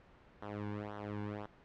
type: tone with flanger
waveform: sawtooth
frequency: 103.9 Hz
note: G#2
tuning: 1 cent sharp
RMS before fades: -42 dBFS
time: 0.42-1.46 s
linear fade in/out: 5 ms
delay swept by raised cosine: 0.41 to 1.61 ms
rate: 1.9 Hz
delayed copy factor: -0.9
effects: pink hiss -61 dBFS RMS until 1.64 s + low-pass 2000 Hz 12 dB/octave